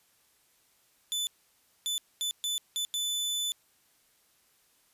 sawtooth tone bursts at uneven times, 3500 Hz, A7, 10 cents flat, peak -26 dBFS, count 6, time 1.12-1.27 / 1.86-1.98 / 2.21-2.31 / 2.44-2.58 / 2.76-2.85 / 2.94-3.52 s, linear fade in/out 0 ms, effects white hiss -67 dBFS RMS until 4.93 s + resampled to 32000 Hz

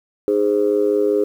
sine tone with amplitude modulation, 412.7 Hz, G#4, 11 cents flat, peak -9 dBFS, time 0.28-1.24 s, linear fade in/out 0 ms, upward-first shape sine, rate 105 Hz, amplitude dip 100%, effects tanh soft clip ceiling -6 dBFS + 8-bit

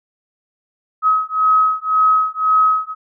sine beating tone pair, 1273 / 1274.9 Hz, D#6 / D#6, +39 / +42 cents, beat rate 1.9 Hz, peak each -15 dBFS, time 1.02-2.95 s, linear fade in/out 50 ms, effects none

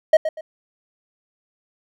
triangle tone with echo, 629 Hz, D#5, 19 cents sharp, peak -6 dBFS, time 0.13-0.17 s, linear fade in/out 5 ms, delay 120 ms, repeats 2, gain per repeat -11 dB, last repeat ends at 0.41 s, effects none

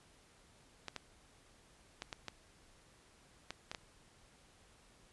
clicks, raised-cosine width 0.2 ms, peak -24 dBFS, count 8, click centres 0.883 / 0.963 / 2.021 / 2.128 / 2.283 / 3.506 / 3.715 / 3.748 s, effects pink hiss -65 dBFS RMS until 5.12 s + resampled to 24000 Hz

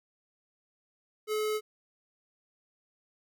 square tone, 428.6 Hz, A4, 45 cents flat, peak -29 dBFS, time 1.27-1.61 s, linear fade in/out 50 ms, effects none

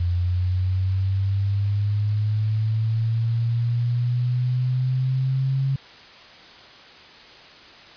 sine linear sweep, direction up, 86.9 to 135.9 Hz, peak -19 dBFS, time 0-5.76 s, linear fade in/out 5 ms, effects white hiss -45 dBFS RMS until 7.96 s + resampled to 11025 Hz

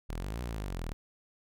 sawtooth exponential two-way sweep, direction up then down, 37.02 to 62.7 to 37.02 Hz, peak -31 dBFS, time 0.09-0.93 s, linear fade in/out 0 ms, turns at 0.41 s, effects none

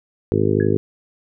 harmonic tone, 51.91 Hz, G#1, in tune, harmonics 2 / 3 / 4 / 5 / 6 / 7 / 8 / 9, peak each -22 / -24 / -25 / -24 / -26 / -21 / -21 / -26 dBFS, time 0.32-0.77 s, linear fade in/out 0 ms
sine tone with exponential decay, 1673 Hz, G#6, 12 cents sharp, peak -26 dBFS, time 0.6-0.74 s, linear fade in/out 2 ms, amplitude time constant 29 ms
effects none

